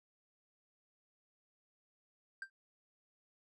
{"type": "tone with exponential decay", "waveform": "triangle", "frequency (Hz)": 1574, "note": "G6", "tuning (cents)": 7, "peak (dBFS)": -35, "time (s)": [2.42, 2.5], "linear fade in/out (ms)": 2, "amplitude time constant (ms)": 17, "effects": ["resampled to 24000 Hz"]}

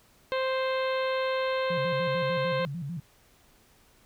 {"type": "harmonic tone", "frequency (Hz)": 523.3, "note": "C5", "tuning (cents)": 0, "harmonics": [1, 2, 3, 4, 5, 6, 7, 8], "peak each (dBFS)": [-27, -33, -37, -39, -41, -43, -44, -45], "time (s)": [0.32, 2.65], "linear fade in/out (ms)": 0}
{"type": "tone with vibrato", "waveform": "sine", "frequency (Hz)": 155.56, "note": "D#3", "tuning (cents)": 0, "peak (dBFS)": -32, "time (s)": [1.7, 3], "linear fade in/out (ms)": 5, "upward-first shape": "square", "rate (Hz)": 6.7, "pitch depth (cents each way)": 180}
{"effects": ["pink hiss -61 dBFS RMS until 4.05 s"]}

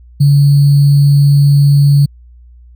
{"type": "tone with sample-and-hold", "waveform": "sine", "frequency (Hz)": 142.5, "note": "C#3", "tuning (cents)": 48, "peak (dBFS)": -4, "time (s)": [0.2, 2.06], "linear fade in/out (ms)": 10, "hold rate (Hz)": 4410, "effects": ["added 60 Hz sine -36 dBFS peak until 2.75 s"]}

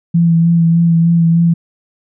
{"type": "tone with vibrato", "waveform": "sine", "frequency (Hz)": 167.5, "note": "E3", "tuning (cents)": 28, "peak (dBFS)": -7, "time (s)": [0.14, 1.54], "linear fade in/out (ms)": 10, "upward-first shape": "sine", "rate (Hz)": 3.3, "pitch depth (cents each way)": 21, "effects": []}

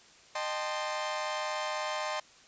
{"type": "chord", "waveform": "sawtooth", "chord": "A half-diminished seventh", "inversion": "second", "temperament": "equal with one note detuned", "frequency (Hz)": [614, 784, 880, 1046.5], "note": ["Eb5", "G5", "A5", "C6"], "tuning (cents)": [-23, 0, 0, 0], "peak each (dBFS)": [-32, -36, -36, -33], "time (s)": [0.35, 2.2], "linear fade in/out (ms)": 5, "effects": ["white hiss -57 dBFS RMS until 2.47 s", "resampled to 16000 Hz"]}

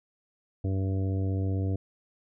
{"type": "harmonic tone", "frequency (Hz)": 95.9, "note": "G2", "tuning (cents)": -37, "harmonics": [1, 2, 3, 4, 5, 6, 7], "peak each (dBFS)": [-26, -38, -35, -42, -41, -50, -46], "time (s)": [0.64, 1.76], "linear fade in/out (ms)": 5, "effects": []}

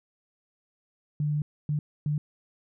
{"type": "tone bursts at uneven times", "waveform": "sine", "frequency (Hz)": 148.8, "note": "D3", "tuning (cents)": 23, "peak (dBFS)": -24, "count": 3, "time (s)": [[1.2, 1.42], [1.69, 1.79], [2.06, 2.18]], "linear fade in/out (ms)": 2, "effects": []}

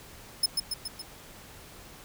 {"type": "tone with echo", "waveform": "sawtooth", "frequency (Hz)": 5190, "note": "E8", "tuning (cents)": -28, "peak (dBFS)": -18, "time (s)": [0.43, 0.46], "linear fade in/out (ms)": 5, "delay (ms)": 140, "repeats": 4, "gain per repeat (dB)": -4, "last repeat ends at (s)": 1.02, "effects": ["pink hiss -49 dBFS RMS until 2.04 s"]}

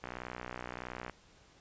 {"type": "click train", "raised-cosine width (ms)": 0.5, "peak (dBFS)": -25, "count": 66, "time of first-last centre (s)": [0.04, 1.097], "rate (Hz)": 61.5, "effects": ["pink hiss -62 dBFS RMS until 1.6 s", "resampled to 16000 Hz"]}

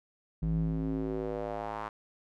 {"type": "tone with band-pass filter sweep", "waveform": "square", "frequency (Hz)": 53.8, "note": "A1", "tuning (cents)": -38, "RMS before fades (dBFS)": -33, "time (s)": [0.42, 1.89], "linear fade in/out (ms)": 5, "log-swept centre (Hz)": [130, 1100], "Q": 2.6, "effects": []}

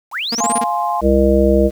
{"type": "linear sweep", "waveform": "sine", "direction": "up", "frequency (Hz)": [659, 10548], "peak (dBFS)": -19, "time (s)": [0.11, 0.62], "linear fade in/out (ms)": 50}
{"type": "tone bursts", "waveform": "sawtooth", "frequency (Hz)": 232.9, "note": "A#3", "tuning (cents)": -1, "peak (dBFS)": -15, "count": 6, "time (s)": [0.32, 0.641], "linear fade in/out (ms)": 5, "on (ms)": 31, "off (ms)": 27}
{"type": "chord", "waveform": "sine", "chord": "F minor", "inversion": "none", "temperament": "just", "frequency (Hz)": [698.5, 838.1, 1047.7], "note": ["F5", "Ab5", "C6"], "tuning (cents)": [0, 16, 2], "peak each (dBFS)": -20, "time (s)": [0.4, 1.01], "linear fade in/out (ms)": 5}
{"type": "harmonic tone", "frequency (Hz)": 67.2, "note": "C2", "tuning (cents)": 47, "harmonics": [1, 3, 5, 7, 9], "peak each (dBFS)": [-16, -16, -16, -16, -16], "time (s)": [1.01, 1.71], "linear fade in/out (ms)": 50}
{"effects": ["7-bit"]}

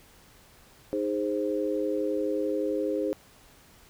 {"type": "chord", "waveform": "sine", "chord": "Ab major", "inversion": "second", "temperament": "equal with one note detuned", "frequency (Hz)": [311.1, 411.5, 523.3], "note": ["Eb4", "Ab4", "C5"], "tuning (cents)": [0, -16, 0], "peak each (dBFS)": -30, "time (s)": [0.93, 3.13], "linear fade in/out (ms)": 0, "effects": ["pink hiss -56 dBFS RMS until 3.89 s"]}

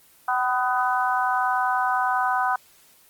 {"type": "harmonic tone with a mistuned harmonic", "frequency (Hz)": 250, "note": "B3", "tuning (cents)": 21, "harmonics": [3, 4, 5, 6], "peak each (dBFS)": [-24, -25, -26, -27], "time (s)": [0.28, 2.56], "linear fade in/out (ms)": 5, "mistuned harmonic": 3, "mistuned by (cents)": 20, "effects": ["white hiss -55 dBFS RMS until 3.09 s", "Opus 24 kbps"]}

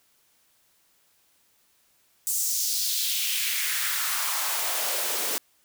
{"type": "noise with high-pass filter sweep", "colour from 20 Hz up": "white", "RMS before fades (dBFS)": -27, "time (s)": [2.27, 5.38], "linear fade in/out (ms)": 0, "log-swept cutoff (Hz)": [7700, 340], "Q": 2.1, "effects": ["white hiss -65 dBFS RMS until 5.64 s"]}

